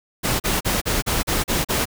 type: noise bursts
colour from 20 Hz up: pink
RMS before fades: -21 dBFS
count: 8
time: 0.23-1.856 s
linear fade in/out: 20 ms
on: 170 ms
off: 38 ms
effects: none